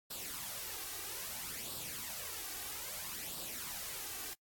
white noise with flanger, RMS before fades -43 dBFS, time 0.1-4.34 s, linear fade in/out 10 ms, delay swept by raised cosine 0.23 to 2.63 ms, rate 0.61 Hz, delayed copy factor +0.6, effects noise-tail reverb RT60 0.1 s tail -24 dB re dry + AAC 64 kbps

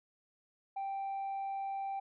sine tone, 784 Hz, G5, in tune, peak -33 dBFS, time 0.76-2 s, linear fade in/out 10 ms, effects tanh soft clip ceiling -34 dBFS

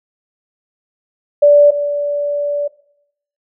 sine tone pair in turn, 582 / 579.7 Hz, D5 / D5, -16 / -23 cents, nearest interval unison, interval 7 cents, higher first, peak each -4 / -15 dBFS, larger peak first, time 1.42-1.71 / 1.71-2.68 s, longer second, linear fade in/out 10 ms, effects noise-tail reverb RT60 0.7 s tail -18 dB re dry

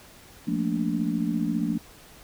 sine chord, Bb major seventh, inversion second, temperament just, 174.81 / 218.5 / 233.1 / 291.4 Hz, F3 / A3 / Bb3 / D4, +2 / -12 / 0 / -13 cents, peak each -29 dBFS, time 0.47-1.78 s, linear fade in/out 10 ms, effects pink hiss -50 dBFS RMS until 2.23 s

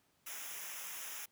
white noise with comb filter, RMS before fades -45 dBFS, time 0.26-1.26 s, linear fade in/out 10 ms, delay 0.23 ms, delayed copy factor -0.8, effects pink hiss -74 dBFS RMS until 1.31 s + high-pass 100 Hz 12 dB/octave

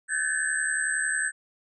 sine tone cluster, 1528 / 1688 / 1759 / 8180 Hz, G6 / G#6 / A6 / C9, -45 / +28 / -1 / -40 cents, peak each -30 dBFS, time 0.08-1.32 s, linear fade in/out 50 ms, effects none

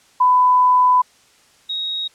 sine tone pair in turn, 1000 / 3775 Hz, B5 / A#7, +21 / +21 cents, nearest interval octave + major seventh, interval 2300 cents, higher second, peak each -10 / -21 dBFS, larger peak first, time 0.2-1.02 / 1.69-2.08 s, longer first, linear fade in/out 10 ms, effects white hiss -53 dBFS RMS until 2.14 s + low-pass 8000 Hz 12 dB/octave

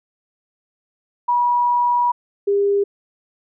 sine tone pair in turn, 968 / 402.1 Hz, B5 / G4, -35 / +44 cents, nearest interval octave + minor third, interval 1521 cents, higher first, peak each -14 dBFS, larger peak neither, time 1.28-2.12 / 2.47-2.84 s, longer first, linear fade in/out 10 ms, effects none

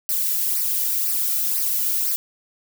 violet noise with flanger, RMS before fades -22 dBFS, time 0.09-2.16 s, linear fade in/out 0 ms, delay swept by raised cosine 0.28 to 1.88 ms, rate 2 Hz, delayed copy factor -0.7, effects none

